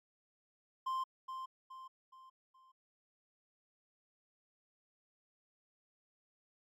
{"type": "tone with echo", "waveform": "triangle", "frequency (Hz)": 1046.5, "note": "C6", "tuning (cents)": 0, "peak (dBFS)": -32, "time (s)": [0.86, 1.04], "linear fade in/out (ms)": 10, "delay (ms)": 420, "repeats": 4, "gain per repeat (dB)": -7, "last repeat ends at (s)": 2.72, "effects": ["MP3 96 kbps"]}